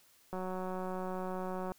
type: click train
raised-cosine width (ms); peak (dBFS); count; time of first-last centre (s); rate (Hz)
1; -26; 258; 0.33-1.719; 185
effects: white hiss -65 dBFS RMS until 1.78 s